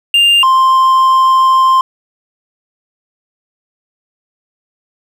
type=tone pair in turn; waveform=triangle; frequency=2800 / 1048.8 Hz; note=F7 / C6; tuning=+4 / +4 cents; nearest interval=octave + perfect fourth; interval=1700 cents; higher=first; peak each=-4 dBFS; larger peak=neither; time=0.14-0.43 / 0.43-1.81 s; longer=second; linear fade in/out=2 ms; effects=none